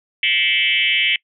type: tone with frequency modulation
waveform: sine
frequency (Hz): 2637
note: E7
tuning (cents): 0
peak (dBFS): -14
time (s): 0.23-1.16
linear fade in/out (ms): 2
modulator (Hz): 174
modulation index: 3.5
effects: noise-tail reverb RT60 0.1 s tail -24 dB re dry